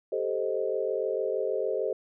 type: chord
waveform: sine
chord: A half-diminished seventh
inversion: third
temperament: equal with one note detuned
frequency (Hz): 392 / 438.5 / 523.3 / 622.3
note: G4 / A4 / C5 / Eb5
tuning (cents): 0 / -6 / 0 / 0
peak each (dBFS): -32 / -31 / -31 / -34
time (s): 0.12-1.93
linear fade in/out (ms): 5
effects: none